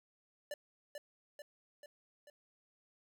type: tone with echo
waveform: square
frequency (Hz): 585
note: D5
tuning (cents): -7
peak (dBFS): -40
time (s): 0.51-0.54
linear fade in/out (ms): 2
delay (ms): 440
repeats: 4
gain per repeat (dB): -4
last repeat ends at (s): 2.3
effects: none